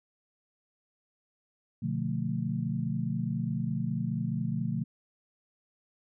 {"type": "chord", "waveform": "sine", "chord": "B half-diminished seventh", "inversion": "none", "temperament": "just", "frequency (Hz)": [123.47, 148.16, 177.8, 222.2], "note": ["B2", "D3", "F3", "A3"], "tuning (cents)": [0, 16, 31, 17], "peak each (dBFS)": -34, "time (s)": [1.82, 4.84], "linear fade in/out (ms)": 10, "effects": []}